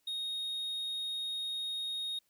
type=tone; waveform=triangle; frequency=3729 Hz; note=A#7; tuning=in tune; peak=-33 dBFS; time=0.07-2.19 s; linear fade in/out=5 ms; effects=white hiss -75 dBFS RMS until 2.29 s